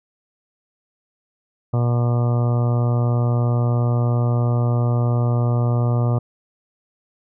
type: harmonic tone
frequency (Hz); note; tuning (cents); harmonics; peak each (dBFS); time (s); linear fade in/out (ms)
120.2; B2; -46; 1 / 2 / 3 / 4 / 5 / 6 / 7 / 8 / 9 / 10; -16 / -28 / -32 / -31 / -31 / -34 / -39 / -40 / -39 / -36; 1.73-6.19; 10
effects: none